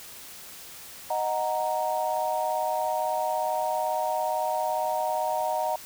sine chord, D# minor, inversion none, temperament equal, 622.3 / 740 / 932.3 Hz, D#5 / F#5 / A#5, 0 / 0 / 0 cents, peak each -29 dBFS, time 1.1-5.76 s, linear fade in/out 5 ms, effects white hiss -44 dBFS RMS until 5.85 s

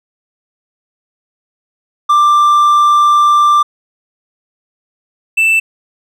triangle tone pair in turn, 1182 / 2654 Hz, D6 / E7, +11 / +11 cents, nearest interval octave + major second, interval 1400 cents, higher second, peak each -4 / -6 dBFS, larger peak first, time 2.09-3.63 / 5.37-5.6 s, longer first, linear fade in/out 10 ms, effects none

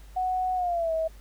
sine tone with pitch glide, 740 to 644.2 Hz, F#5 to E5, 0 to -40 cents, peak -24 dBFS, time 0.16-1.08 s, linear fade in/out 10 ms, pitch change -240 cents, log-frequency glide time 0.55-0.93 s, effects added 50 Hz sine -45 dBFS peak until 1.2 s + pink hiss -57 dBFS RMS until 1.2 s

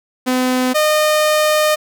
sawtooth tone pair in turn, 254.2 / 611.3 Hz, C4 / D#5, -50 / -31 cents, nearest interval octave + minor third, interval 1519 cents, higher second, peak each -10 / -8 dBFS, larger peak second, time 0.26-0.74 / 0.74-1.76 s, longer second, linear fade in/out 20 ms, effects none

